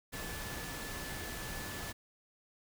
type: tone in noise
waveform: sine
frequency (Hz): 1737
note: A6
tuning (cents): -23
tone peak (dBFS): -48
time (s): 0.12-1.93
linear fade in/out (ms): 20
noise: pink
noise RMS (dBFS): -42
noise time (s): 0.12-1.93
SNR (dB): -9
effects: none